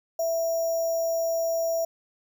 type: tone with sample-and-hold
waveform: sine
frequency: 661 Hz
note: E5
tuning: 5 cents sharp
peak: -23 dBFS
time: 0.19-1.85 s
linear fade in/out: 5 ms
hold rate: 6300 Hz
effects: none